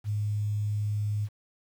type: tone with quantisation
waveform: sine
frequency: 104.5 Hz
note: G#2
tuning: 11 cents sharp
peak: -26 dBFS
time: 0.04-1.29 s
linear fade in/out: 50 ms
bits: 9
effects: none